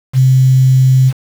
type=tone with quantisation; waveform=sine; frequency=130.7 Hz; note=C3; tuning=1 cent flat; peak=-5 dBFS; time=0.13-1.13 s; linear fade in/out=50 ms; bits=5; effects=none